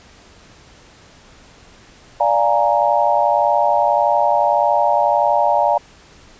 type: chord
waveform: sine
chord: Bb dominant seventh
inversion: first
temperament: equal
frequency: 587.3 / 698.5 / 830.6 / 932.3 Hz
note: D5 / F5 / Ab5 / Bb5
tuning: 0 / 0 / 0 / 0 cents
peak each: -18 dBFS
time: 2.2-5.78 s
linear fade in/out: 5 ms
effects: pink hiss -46 dBFS RMS until 6.39 s + resampled to 16000 Hz